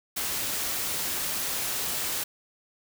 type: noise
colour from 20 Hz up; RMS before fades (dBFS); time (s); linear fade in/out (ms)
white; -30; 0.16-2.24; 10
effects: none